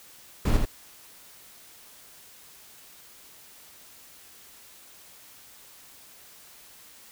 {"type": "noise with echo", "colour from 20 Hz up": "brown", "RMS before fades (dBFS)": -21, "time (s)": [0.45, 0.57], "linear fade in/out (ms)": 5, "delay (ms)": 83, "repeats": 1, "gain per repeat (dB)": -4, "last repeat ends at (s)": 0.653, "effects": ["white hiss -51 dBFS RMS until 7.11 s"]}